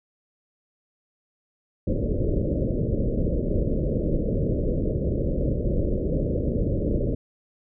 pink low-pass noise, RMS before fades -24 dBFS, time 1.87-7.15 s, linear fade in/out 5 ms, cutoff 590 Hz, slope 96 dB/octave, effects none

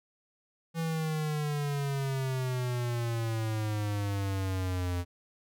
square exponential sweep, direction down, 165.6 to 87.3 Hz, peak -30 dBFS, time 0.74-5.05 s, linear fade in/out 50 ms, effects none

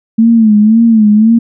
sine tone with vibrato, 220 Hz, A3, in tune, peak -3 dBFS, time 0.18-1.39 s, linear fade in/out 10 ms, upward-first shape sine, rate 1.9 Hz, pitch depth 92 cents each way, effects none

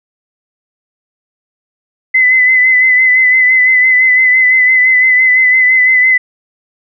sine tone with vibrato, 2025 Hz, B6, 43 cents sharp, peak -5 dBFS, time 2.14-6.18 s, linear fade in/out 10 ms, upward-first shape sine, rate 5.9 Hz, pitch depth 31 cents each way, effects none

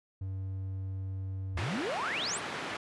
triangle tone, 95.5 Hz, G2, 45 cents flat, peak -32 dBFS, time 0.21-1.59 s, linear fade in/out 5 ms
sine exponential sweep, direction up, 59.7 to 9956 Hz, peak -32 dBFS, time 1.53-2.4 s, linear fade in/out 50 ms
white band-pass noise, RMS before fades -38 dBFS, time 1.57-2.77 s, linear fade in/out 5 ms, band 130 to 2100 Hz, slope 12 dB/octave
effects resampled to 24000 Hz

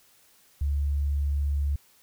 sine tone, 71.4 Hz, D2, 48 cents flat, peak -23 dBFS, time 0.61-1.76 s, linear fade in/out 5 ms, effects white hiss -60 dBFS RMS until 2.02 s

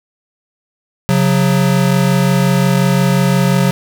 square tone pair together, 136.35 / 182 Hz, C#3 / F#3, -28 / -28 cents, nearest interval perfect fourth, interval 500 cents, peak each -14 / -13 dBFS, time 1.09-3.71 s, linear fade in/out 0 ms, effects none

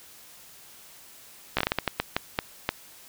slowing click train, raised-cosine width 0.3 ms, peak -7 dBFS, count 12, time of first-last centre 1.57-2.69 s, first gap 15 ms, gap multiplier 1.35, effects white hiss -50 dBFS RMS until 3.08 s

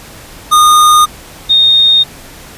square / sine tone pair in turn, 1225 / 3691 Hz, D#6 / A#7, -27 / -18 cents, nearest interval octave + perfect fifth, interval 1909 cents, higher second, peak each -4 dBFS, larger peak neither, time 0.51-1.06 / 1.49-2.04 s, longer neither, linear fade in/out 20 ms, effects pink hiss -33 dBFS RMS until 2.57 s + resampled to 32000 Hz

